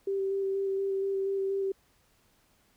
sine tone with vibrato, 390 Hz, G4, 9 cents flat, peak -27 dBFS, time 0.07-1.72 s, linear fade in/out 5 ms, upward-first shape square, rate 4.2 Hz, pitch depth 11 cents each way, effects pink hiss -67 dBFS RMS until 2.76 s

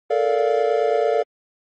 triangle chord, Bb major seventh, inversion third, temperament just, 437 / 466.2 / 582.7 / 699.2 Hz, A4 / Bb4 / D5 / F5, -12 / 0 / -14 / +2 cents, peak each -19 / -20 / -20 / -21 dBFS, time 0.1-1.23 s, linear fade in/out 10 ms, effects MP3 32 kbps

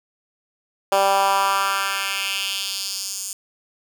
10% pulse tone with high-pass filter sweep, 196 Hz, G3, in tune, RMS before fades -22 dBFS, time 0.92-3.33 s, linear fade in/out 2 ms, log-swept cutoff 590 to 7400 Hz, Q 2.1, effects none

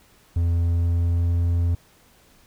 triangle tone with pitch glide, 85 to 85.84 Hz, F2 to F2, -46 to -29 cents, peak -16 dBFS, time 0.36-1.75 s, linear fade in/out 5 ms, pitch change +17 cents, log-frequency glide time 0.56-1.38 s, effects pink hiss -56 dBFS RMS until 2.46 s

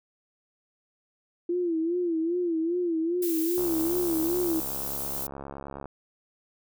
sine tone with vibrato, 339 Hz, E4, 49 cents sharp, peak -24 dBFS, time 1.49-4.6 s, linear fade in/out 5 ms, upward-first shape sine, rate 2.5 Hz, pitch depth 100 cents each way
violet noise, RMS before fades -33 dBFS, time 3.22-5.27 s, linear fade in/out 5 ms
click train, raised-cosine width 1 ms, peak -24 dBFS, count 159, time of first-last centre 3.58-5.857 s, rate 69.4 Hz
effects none

